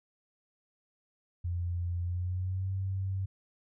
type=tone with pitch glide; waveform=sine; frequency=87.31 to 95.76 Hz; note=F2 to G2; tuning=0 to -40 cents; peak=-30 dBFS; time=1.44-3.26 s; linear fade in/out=10 ms; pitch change=+160 cents; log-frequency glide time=2.02-2.71 s; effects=none